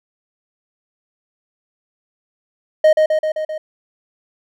triangle tone with echo, 622 Hz, D#5, 1 cent flat, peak -5 dBFS, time 2.84-2.93 s, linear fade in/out 5 ms, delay 130 ms, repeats 5, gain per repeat -3 dB, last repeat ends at 3.58 s, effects none

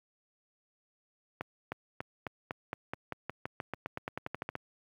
accelerating click train, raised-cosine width 0.5 ms, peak -20 dBFS, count 21, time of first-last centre 1.41-4.554 s, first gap 310 ms, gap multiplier 0.92, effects high-pass 80 Hz 12 dB/octave + 10-bit

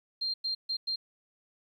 sine tone bursts at uneven times, 4186 Hz, C8, in tune, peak -29 dBFS, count 4, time 0.21-0.34 / 0.44-0.55 / 0.69-0.77 / 0.87-0.96 s, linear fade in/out 10 ms, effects 11-bit

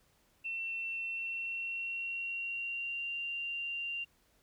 sine tone with pitch glide, 2698 to 2777 Hz, E7 to F7, +40 to -10 cents, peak -35 dBFS, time 0.44-4.05 s, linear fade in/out 20 ms, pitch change +50 cents, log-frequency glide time 1.02-3.13 s, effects pink hiss -70 dBFS RMS until 4.42 s

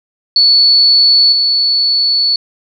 sine tone with level steps, 4435 Hz, C#8, in tune, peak -5 / -9 dBFS, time 0.36-2.36 s, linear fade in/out 2 ms, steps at 1.32 s, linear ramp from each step 5 ms, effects none

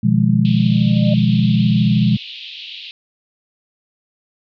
sine chord, F half-diminished seventh, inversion second, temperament equal with one note detuned, 122.69 / 155.56 / 174.61 / 207.7 Hz, Cb3 / Eb3 / F3 / Ab3, -11 / 0 / 0 / 0 cents, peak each -16 / -20 / -17 / -15 dBFS, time 0.03-2.17 s, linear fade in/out 10 ms
pink band-pass noise, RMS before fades -33 dBFS, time 0.45-2.91 s, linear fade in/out 0 ms, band 2700 to 4000 Hz, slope 48 dB/octave
sine tone with exponential growth, 602 Hz, D5, 43 cents sharp, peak -19 dBFS, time 0.58-1.14 s, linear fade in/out 5 ms, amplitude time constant 120 ms
effects none

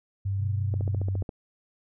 sine tone with pitch glide, 98 to 96.15 Hz, G2 to G2, 0 to -33 cents, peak -25 dBFS, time 0.25-1.23 s, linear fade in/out 10 ms, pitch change -33 cents, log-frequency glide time 0.57-0.91 s
sine tone with vibrato, 124.8 Hz, B2, 19 cents sharp, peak -32 dBFS, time 0.37-1.04 s, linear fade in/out 50 ms, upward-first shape sine, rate 4.9 Hz, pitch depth 50 cents each way
click train, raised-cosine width 2 ms, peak -22 dBFS, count 9, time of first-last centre 0.74-1.292 s, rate 14.5 Hz
effects none

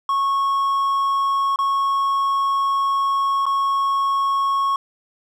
triangle tone with dropouts, 1100 Hz, C#6, 14 cents flat, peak -15 dBFS, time 0.09-4.76 s, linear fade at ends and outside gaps 2 ms, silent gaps 1.56-1.588 / 3.456-3.464 s, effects none

